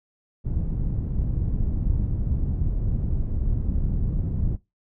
pink low-pass noise, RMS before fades -24 dBFS, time 0.44-4.57 s, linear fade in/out 20 ms, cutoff 140 Hz, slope 12 dB/octave, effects noise-tail reverb RT60 0.2 s tail -20 dB re dry

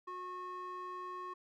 square tone with band-pass filter, 364.1 Hz, F#4, 28 cents flat, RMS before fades -44 dBFS, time 0.07-1.34 s, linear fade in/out 10 ms, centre 990 Hz, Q 3.2, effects none

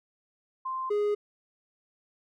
sine / triangle tone pair in turn, 1045 / 414.7 Hz, C6 / G#4, -2 / -3 cents, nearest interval octave + major third, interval 1601 cents, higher first, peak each -30 / -22 dBFS, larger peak second, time 0.65-0.9 / 0.9-1.15 s, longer neither, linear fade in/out 10 ms, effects none

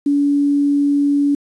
sine tone with quantisation, 285.5 Hz, D4, 49 cents flat, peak -12 dBFS, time 0.06-1.35 s, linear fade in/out 5 ms, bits 7, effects resampled to 24000 Hz

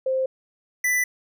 sine / square tone pair in turn, 524 / 1987.5 Hz, C5 / B6, +2 / +10 cents, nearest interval octave + major seventh, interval 2308 cents, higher second, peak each -20 dBFS, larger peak neither, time 0.06-0.26 / 0.84-1.04 s, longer neither, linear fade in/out 5 ms, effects none

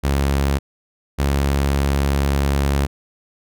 sawtooth tone pair in turn, 69.5 / 69.77 Hz, C#2 / C#2, +5 / +12 cents, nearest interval unison, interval 7 cents, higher second, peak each -12 dBFS, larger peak neither, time 0.03-0.59 / 1.18-2.87 s, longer second, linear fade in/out 20 ms, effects none

